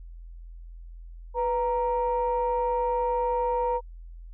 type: tone pair together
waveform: sine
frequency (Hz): 493.9 / 932.3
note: B4 / A#5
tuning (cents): 0 / 0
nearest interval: major seventh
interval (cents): 1100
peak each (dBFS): -25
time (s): 1.34-3.81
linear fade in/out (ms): 50
effects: tanh soft clip ceiling -17 dBFS + added 42 Hz sine -40 dBFS peak until 4.33 s